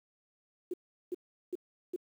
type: tone bursts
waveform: sine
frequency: 359.4 Hz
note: F4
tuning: 50 cents sharp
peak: -32 dBFS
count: 4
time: 0.71-1.962 s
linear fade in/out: 5 ms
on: 28 ms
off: 380 ms
effects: 10-bit